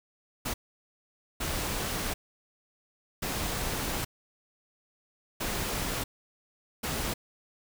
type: noise bursts at uneven times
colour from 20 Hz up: pink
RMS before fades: -32 dBFS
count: 5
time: 0.45-0.54 / 1.4-2.14 / 3.22-4.05 / 5.4-6.04 / 6.83-7.14 s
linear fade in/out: 10 ms
effects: none